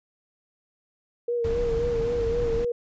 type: tone with vibrato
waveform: sine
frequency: 469 Hz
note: A#4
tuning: 11 cents sharp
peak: -23 dBFS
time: 1.28-2.72 s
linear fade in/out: 5 ms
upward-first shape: sine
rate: 3.8 Hz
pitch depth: 44 cents each way
type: noise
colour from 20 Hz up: brown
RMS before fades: -31 dBFS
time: 1.44-2.65 s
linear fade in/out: 5 ms
effects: resampled to 16000 Hz